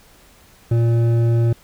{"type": "tone with hard clipping", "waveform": "sine", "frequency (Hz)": 116.54, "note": "A#2", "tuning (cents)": 0, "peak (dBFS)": -15, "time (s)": [0.71, 1.53], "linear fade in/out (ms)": 5, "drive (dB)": 9, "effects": ["pink hiss -50 dBFS RMS until 1.63 s"]}